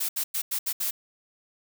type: noise bursts at uneven times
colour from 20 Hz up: blue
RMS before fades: -28 dBFS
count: 6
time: 0-0.09 / 0.16-0.24 / 0.34-0.42 / 0.51-0.59 / 0.66-0.73 / 0.8-0.91 s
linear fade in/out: 10 ms
effects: none